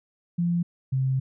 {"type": "tone pair in turn", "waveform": "sine", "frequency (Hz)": [172.6, 132.11], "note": ["F3", "C3"], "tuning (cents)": [-20, 17], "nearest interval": "perfect fourth", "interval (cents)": 463, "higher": "first", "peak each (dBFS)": -21, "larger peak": "neither", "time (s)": [[0.38, 0.63], [0.92, 1.2]], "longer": "second", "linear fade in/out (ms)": 10, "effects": []}